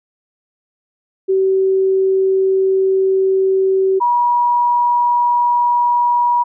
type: tone pair in turn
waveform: sine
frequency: 382.4 / 963.6 Hz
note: G4 / B5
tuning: -43 / -43 cents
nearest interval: octave + major third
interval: 1600 cents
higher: second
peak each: -11 dBFS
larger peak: neither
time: 1.28-4 / 4-6.44 s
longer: first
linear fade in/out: 20 ms
effects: none